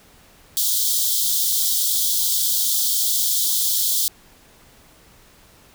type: high-pass noise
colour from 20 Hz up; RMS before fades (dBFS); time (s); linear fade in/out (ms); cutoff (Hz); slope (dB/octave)
white; -20; 0.57-4.08; 0; 3200; 96
effects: pink hiss -51 dBFS RMS until 5.74 s